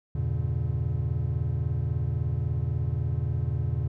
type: chord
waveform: triangle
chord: E diminished seventh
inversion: none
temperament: just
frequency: 82.41 / 98.89 / 118.67 / 142.4 Hz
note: E2 / G2 / Bb2 / Db3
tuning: 0 / +16 / +31 / +47 cents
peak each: -28 / -33 / -27 / -29 dBFS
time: 0.15-3.88 s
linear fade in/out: 5 ms
effects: none